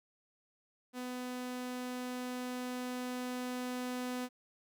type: tone with level ramp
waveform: sawtooth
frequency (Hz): 250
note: B3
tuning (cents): +21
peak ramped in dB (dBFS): -35 to -32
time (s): 0.93-4.29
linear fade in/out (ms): 50
effects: none